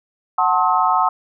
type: chord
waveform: sine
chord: F# diminished seventh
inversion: none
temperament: just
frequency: 740 / 888 / 1065.6 / 1278.7 Hz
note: F#5 / A5 / C6 / Eb6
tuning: 0 / +16 / +31 / +47 cents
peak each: -19 dBFS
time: 0.38-1.09 s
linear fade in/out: 5 ms
effects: none